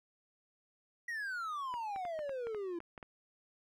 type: exponential sweep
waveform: triangle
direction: down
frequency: 1933 to 332.8 Hz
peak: -35 dBFS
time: 1.08-2.79 s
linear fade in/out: 5 ms
type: clicks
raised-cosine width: 0.5 ms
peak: -32 dBFS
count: 10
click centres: 1.74 / 1.961 / 2.052 / 2.191 / 2.294 / 2.47 / 2.547 / 2.804 / 2.978 / 3.028 s
effects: none